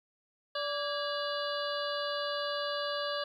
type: harmonic tone with a mistuned harmonic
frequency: 580 Hz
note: D5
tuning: 22 cents flat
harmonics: 1 / 2 / 3 / 5 / 6 / 7 / 8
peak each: -35 / -38 / -40 / -42 / -43 / -43 / -44 dBFS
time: 0.55-3.24 s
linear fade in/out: 5 ms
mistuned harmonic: 3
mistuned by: -100 cents
effects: 11-bit